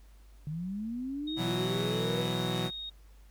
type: linear sweep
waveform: sine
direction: up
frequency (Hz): 146.83 to 494.7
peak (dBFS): -33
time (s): 0.47-2.27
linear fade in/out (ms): 0
type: tone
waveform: sine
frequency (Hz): 3729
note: A#7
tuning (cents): 0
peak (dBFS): -37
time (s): 1.27-2.9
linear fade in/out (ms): 10
type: chord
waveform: sawtooth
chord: B suspended fourth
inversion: none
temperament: equal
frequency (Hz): 123.47 / 164.81 / 185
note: B2 / E3 / F#3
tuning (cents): 0 / 0 / 0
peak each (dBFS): -31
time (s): 1.36-2.71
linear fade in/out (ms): 50
effects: added 50 Hz sine -52 dBFS peak until 3.3 s + pink hiss -66 dBFS RMS until 3.3 s